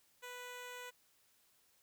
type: tone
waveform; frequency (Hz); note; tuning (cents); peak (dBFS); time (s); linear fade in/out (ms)
10% pulse; 493.9; B4; 0; -38; 0.22-0.91; 20
effects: white hiss -72 dBFS RMS until 1.82 s